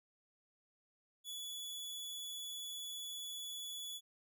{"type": "tone", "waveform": "sawtooth", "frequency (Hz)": 3417, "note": "G#7", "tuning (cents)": 49, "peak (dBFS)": -40, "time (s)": [1.24, 4.01], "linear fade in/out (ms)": 50, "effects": []}